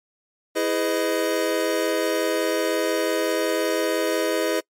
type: chord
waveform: square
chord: E major seventh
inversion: none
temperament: equal with one note detuned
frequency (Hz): 329.6 / 415.3 / 505.7 / 622.3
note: E4 / G#4 / B4 / D#5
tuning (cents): 0 / 0 / +41 / 0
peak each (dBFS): -27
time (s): 0.55-4.61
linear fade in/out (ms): 20
effects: noise-tail reverb RT60 0.1 s tail -25 dB re dry + MP3 64 kbps